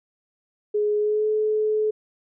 sine tone with pitch glide, 418.8 to 429.3 Hz, G#4 to A4, +15 to -43 cents, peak -19 dBFS, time 0.74-1.91 s, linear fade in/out 10 ms, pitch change +42 cents, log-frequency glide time 0.98-1.27 s, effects none

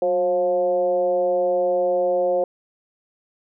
sine tone with frequency modulation, 536 Hz, C5, 42 cents sharp, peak -17 dBFS, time 0.02-2.44 s, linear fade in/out 2 ms, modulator 172 Hz, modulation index 0.76, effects none

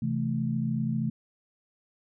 sine chord, A minor, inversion first, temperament just, 132 / 165 / 220 Hz, C3 / E3 / A3, +16 / +2 / 0 cents, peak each -30 / -32 / -29 dBFS, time 0.02-1.1 s, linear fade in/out 5 ms, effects none

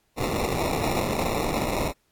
white noise with sample-and-hold, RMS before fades -26 dBFS, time 0.16-1.93 s, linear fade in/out 50 ms, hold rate 1575 Hz, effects pink hiss -69 dBFS RMS until 2.11 s + AAC 64 kbps

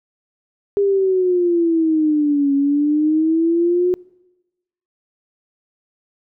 sine exponential two-way sweep, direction down then up, 405.3 to 277.2 to 364.2 Hz, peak -13 dBFS, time 0.77-3.94 s, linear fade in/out 0 ms, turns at 2.54 s, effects noise-tail reverb RT60 1.0 s tail -25 dB re dry

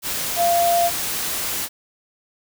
sine tone in noise, 690 Hz, F5, 21 cents flat, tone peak -15 dBFS, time 0.36-0.91 s, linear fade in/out 50 ms, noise white, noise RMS -25 dBFS, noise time 0.02-1.69 s, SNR +7 dB, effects none

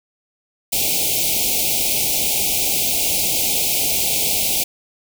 white band-stop noise, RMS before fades -19 dBFS, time 0.72-4.64 s, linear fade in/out 10 ms, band 850 to 2200 Hz, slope 96 dB/octave, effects none

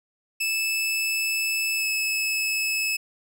sawtooth tone with pitch glide, 2620 to 2597 Hz, E7 to E7, -11 to -26 cents, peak -20 dBFS, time 0.4-2.97 s, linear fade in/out 10 ms, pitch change -15 cents, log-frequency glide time 1.76-1.84 s, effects none

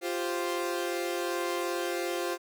sawtooth chord, F suspended second, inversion none, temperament equal, 349.2 / 392 / 523.3 Hz, F4 / G4 / C5, 0 / 0 / 0 cents, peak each -28 / -33 / -31 dBFS, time 0.01-2.38 s, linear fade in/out 50 ms, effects none

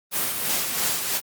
white noise with tremolo, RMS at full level -23 dBFS, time 0.11-1.21 s, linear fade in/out 50 ms, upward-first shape sine, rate 3 Hz, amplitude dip 45%, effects high-pass 100 Hz 12 dB/octave + Opus 32 kbps

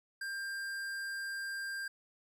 sine tone with tanh clipping, 1592 Hz, G6, 26 cents sharp, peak -39 dBFS, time 0.21-1.88 s, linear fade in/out 5 ms, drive 16 dB, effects none

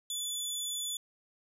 20% pulse tone, 3463 Hz, A7, 28 cents flat, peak -28 dBFS, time 0.1-0.97 s, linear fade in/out 2 ms, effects none

